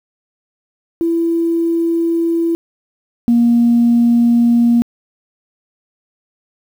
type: tone pair in turn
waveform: sine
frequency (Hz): 334.2 / 236.3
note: E4 / A#3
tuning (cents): +24 / +24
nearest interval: tritone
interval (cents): 600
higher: first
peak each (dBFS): -12 / -7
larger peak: second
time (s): 1.01-2.55 / 3.28-4.82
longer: neither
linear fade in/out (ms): 0
effects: tanh soft clip ceiling -4 dBFS + 7-bit